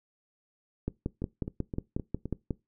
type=two click trains; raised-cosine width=3 ms; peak=-22 / -17 dBFS; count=5 / 10; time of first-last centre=1.22-2.256 / 0.88-2.507 s; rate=3.86 / 5.53 Hz; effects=noise-tail reverb RT60 0.2 s tail -21 dB re dry